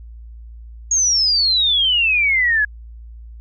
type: exponential sweep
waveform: sine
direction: down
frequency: 6670 to 1661.2 Hz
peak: -13 dBFS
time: 0.91-2.65 s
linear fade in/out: 5 ms
effects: added 57 Hz sine -34 dBFS peak until 3.4 s